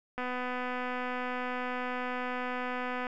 click train, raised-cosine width 0.5 ms, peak -21 dBFS, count 723, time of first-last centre 0.18-3.068 s, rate 250 Hz, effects none

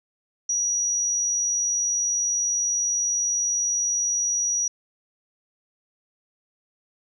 sine tone, 5800 Hz, F#8, 35 cents flat, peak -21 dBFS, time 0.49-4.68 s, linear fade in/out 5 ms, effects none

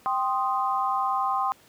sine chord, C minor, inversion second, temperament equal, 784 / 1046.5 / 1244.5 Hz, G5 / C6 / Eb6, 0 / 0 / 0 cents, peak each -27 / -26 / -29 dBFS, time 0.06-1.52 s, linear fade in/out 0 ms, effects pink hiss -56 dBFS RMS until 1.68 s + high-pass 100 Hz 12 dB/octave

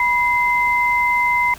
sine tone pair together, 976.9 / 2070 Hz, B5 / C7, -19 / -19 cents, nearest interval octave + minor second, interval 1300 cents, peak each -17 dBFS, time 0-1.54 s, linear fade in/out 2 ms, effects added 54 Hz sine -42 dBFS peak until 1.58 s + pink hiss -40 dBFS RMS until 1.58 s

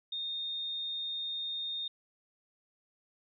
sine tone, 3670 Hz, A#7, 28 cents flat, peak -34 dBFS, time 0.12-1.88 s, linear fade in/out 5 ms, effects none

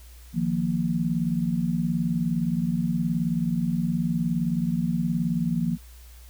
sine chord, Eb suspended second, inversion none, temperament equal, 155.56 / 174.61 / 233.1 Hz, Eb3 / F3 / Bb3, 0 / 0 / 0 cents, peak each -29 / -25 / -27 dBFS, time 0.33-5.78 s, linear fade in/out 50 ms, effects added 60 Hz sine -44 dBFS peak until 6.29 s + white hiss -54 dBFS RMS until 6.29 s

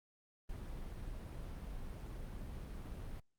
brown noise, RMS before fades -45 dBFS, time 0.49-3.2 s, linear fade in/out 5 ms, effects Opus 32 kbps

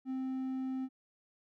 triangle tone, 261.6 Hz, C4, in tune, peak -32 dBFS, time 0.05-0.89 s, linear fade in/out 50 ms, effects none

